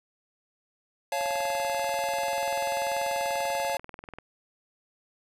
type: chord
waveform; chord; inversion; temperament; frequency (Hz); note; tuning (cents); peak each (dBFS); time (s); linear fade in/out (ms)
square; Db augmented; none; just; 554.4 / 693 / 866.2; Db5 / F5 / A5; 0 / -14 / -27; -32; 1.12-3.77; 2
type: click train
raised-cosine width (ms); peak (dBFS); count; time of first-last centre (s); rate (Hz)
0.5; -26; 62; 1.21-4.186; 20.5
effects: resampled to 32000 Hz